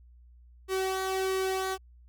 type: tone with flanger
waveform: sawtooth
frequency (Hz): 380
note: F#4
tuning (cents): +46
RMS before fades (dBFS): -30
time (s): 0.68-1.78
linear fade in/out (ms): 50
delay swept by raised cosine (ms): 1.4 to 2.27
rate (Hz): 1.5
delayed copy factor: -0.55
effects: added 60 Hz sine -52 dBFS peak until 2.08 s